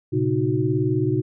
sine tone cluster, 116.8 / 135.5 / 312.3 / 369.1 Hz, A#2 / C#3 / D#4 / F#4, +4 / -39 / +7 / -4 cents, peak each -24 dBFS, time 0.12-1.22 s, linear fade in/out 20 ms, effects none

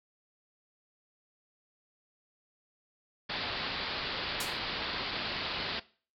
white low-pass noise, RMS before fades -36 dBFS, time 3.29-5.8 s, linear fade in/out 10 ms, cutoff 4800 Hz, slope 96 dB/octave
white noise with exponential decay, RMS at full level -30 dBFS, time 4.4-4.6 s, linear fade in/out 5 ms, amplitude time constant 42 ms
effects noise-tail reverb RT60 0.4 s tail -19 dB re dry + low-pass 12000 Hz 12 dB/octave

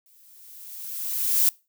violet noise with exponential growth, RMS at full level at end -18 dBFS, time 0.06-1.49 s, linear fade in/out 1 ms, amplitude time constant 310 ms, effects noise-tail reverb RT60 0.3 s tail -24 dB re dry

